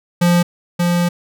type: tone pair in turn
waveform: square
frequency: 174.4 / 174.4 Hz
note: F3 / F3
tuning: -2 / -2 cents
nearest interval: unison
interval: 0 cents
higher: neither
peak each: -11 / -14 dBFS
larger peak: first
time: 0.21-0.43 / 0.79-1.09 s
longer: second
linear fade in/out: 10 ms
effects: none